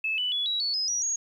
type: tone with pitch steps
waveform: sine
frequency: 2609 / 2980 / 3403 / 3887 / 4439 / 5069 / 5790 / 6612 Hz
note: E7 / F#7 / G#7 / B7 / C#8 / D#8 / F#8 / G#8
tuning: -18 / +12 / +41 / -28 / +2 / +31 / -38 / -9 cents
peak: -25 dBFS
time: 0.04-1.16 s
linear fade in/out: 5 ms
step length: 140 ms
effects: 10-bit